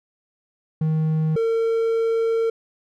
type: tone pair in turn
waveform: triangle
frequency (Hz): 157.3 / 454.5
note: D#3 / A#4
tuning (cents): +19 / -44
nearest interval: octave + tritone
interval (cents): 1837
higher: second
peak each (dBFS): -16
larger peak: neither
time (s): 0.81-1.36 / 1.36-2.5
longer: second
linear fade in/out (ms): 5
effects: none